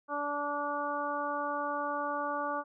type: harmonic tone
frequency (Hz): 290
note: D4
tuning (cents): -22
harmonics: 1 / 2 / 3 / 4 / 5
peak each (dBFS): -41 / -37 / -37 / -35 / -40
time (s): 0.08-2.64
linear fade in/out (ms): 50
effects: none